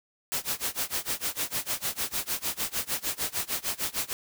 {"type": "noise with tremolo", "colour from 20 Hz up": "white", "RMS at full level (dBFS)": -28, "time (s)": [0.32, 4.13], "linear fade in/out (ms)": 0, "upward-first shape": "sine", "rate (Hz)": 6.6, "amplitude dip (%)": 95, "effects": []}